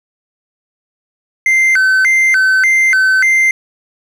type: tone with vibrato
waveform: triangle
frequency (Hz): 1786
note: A6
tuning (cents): +25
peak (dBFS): -6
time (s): 1.46-3.51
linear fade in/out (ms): 2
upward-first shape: square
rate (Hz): 1.7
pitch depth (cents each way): 270
effects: none